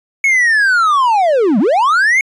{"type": "linear two-way sweep", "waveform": "triangle", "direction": "down then up", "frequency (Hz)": [2217, 185, 2217], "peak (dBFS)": -7, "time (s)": [0.24, 2.21], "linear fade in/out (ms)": 2, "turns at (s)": 1.59, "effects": ["resampled to 24000 Hz"]}